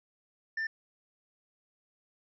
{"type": "tone", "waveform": "triangle", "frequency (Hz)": 1785, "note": "A6", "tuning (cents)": 24, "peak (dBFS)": -29, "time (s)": [0.57, 0.67], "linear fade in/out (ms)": 5, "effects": ["resampled to 16000 Hz"]}